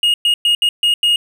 triangle tone bursts at uneven times, 2864 Hz, F7, 43 cents sharp, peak -9 dBFS, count 6, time 0.03-0.14 / 0.25-0.34 / 0.45-0.55 / 0.62-0.69 / 0.83-0.94 / 1.03-1.16 s, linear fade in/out 2 ms, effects none

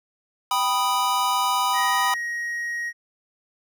square chord, G augmented, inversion none, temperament equal, 784 / 987.8 / 1244.5 Hz, G5 / B5 / D#6, 0 / 0 / 0 cents, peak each -28 / -23 / -26 dBFS, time 0.51-2.14 s, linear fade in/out 2 ms
triangle tone, 1886 Hz, A#6, 20 cents sharp, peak -24 dBFS, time 1.73-2.93 s, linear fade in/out 50 ms
effects none

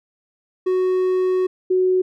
triangle / sine tone pair in turn, 370 / 370 Hz, F#4 / F#4, 0 / 0 cents, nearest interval unison, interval 0 cents, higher neither, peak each -14 dBFS, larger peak neither, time 0.66-1.47 / 1.7-2.02 s, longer first, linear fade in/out 10 ms, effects none

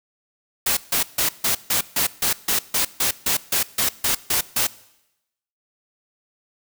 white noise bursts, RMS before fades -20 dBFS, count 16, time 0.66-4.67 s, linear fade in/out 5 ms, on 110 ms, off 150 ms, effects noise-tail reverb RT60 0.9 s tail -20 dB re dry

